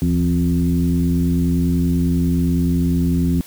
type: tone with frequency modulation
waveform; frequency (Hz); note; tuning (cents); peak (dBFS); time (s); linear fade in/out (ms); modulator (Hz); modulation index
sine; 170.2; F3; -44; -14; 0.02-3.41; 0; 89.8; 1.2
effects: white hiss -42 dBFS RMS until 3.46 s